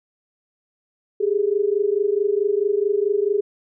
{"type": "tone pair together", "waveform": "sine", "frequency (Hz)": [396.4, 421], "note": ["G4", "G#4"], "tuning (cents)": [19, 24], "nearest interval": "minor second", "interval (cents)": 105, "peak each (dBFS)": -20, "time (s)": [1.2, 3.41], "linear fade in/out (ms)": 10, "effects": []}